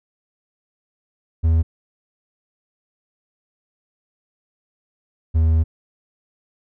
triangle tone pair in turn, 81.3 / 80.37 Hz, E2 / E2, -23 / -43 cents, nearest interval unison, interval 20 cents, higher first, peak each -11 dBFS, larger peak neither, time 1.43-1.63 / 5.34-5.64 s, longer second, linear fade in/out 20 ms, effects none

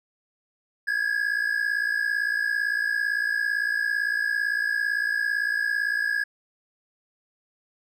triangle tone pair together, 1638.2 / 1696 Hz, G#6 / G#6, -24 / +36 cents, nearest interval minor second, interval 60 cents, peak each -24 dBFS, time 0.87-6.24 s, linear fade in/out 10 ms, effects none

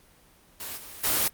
white noise with level steps, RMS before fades -36 / -43 / -24 dBFS, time 0.6-1.28 s, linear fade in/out 2 ms, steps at 0.76 / 1.03 s, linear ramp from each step 20 ms, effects pink hiss -58 dBFS RMS until 1.33 s + Opus 24 kbps

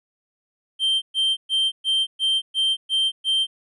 triangle tone bursts, 3140 Hz, G7, 2 cents sharp, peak -16 dBFS, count 8, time 0.79-3.47 s, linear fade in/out 50 ms, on 230 ms, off 120 ms, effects resampled to 24000 Hz

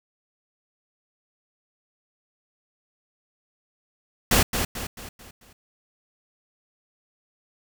pink noise with echo, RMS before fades -18 dBFS, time 4.31-4.43 s, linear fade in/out 5 ms, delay 220 ms, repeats 5, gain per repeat -7 dB, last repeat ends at 5.53 s, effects none

